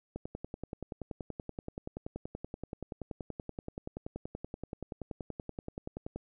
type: click train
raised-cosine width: 2 ms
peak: -25 dBFS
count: 64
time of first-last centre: 0.16-6.16 s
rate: 10.5 Hz
effects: none